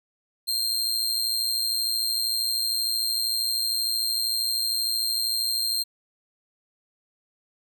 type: tone with amplitude modulation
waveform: sawtooth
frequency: 4186 Hz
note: C8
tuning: in tune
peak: -18 dBFS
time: 0.47-5.84 s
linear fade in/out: 20 ms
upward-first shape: sine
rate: 113 Hz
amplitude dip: 60%
effects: none